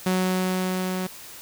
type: tone with level ramp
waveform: sawtooth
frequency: 185 Hz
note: F#3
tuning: in tune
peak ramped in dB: -16 to -22 dBFS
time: 0.06-1.07 s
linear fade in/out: 5 ms
effects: white hiss -42 dBFS RMS until 1.41 s